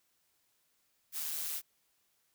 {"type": "noise with amplitude modulation", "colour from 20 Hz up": "blue", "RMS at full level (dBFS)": -35, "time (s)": [1.12, 1.62], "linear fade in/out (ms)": 50, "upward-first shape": "sine", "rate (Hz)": 154, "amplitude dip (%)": 55, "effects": ["white hiss -75 dBFS RMS until 2.34 s"]}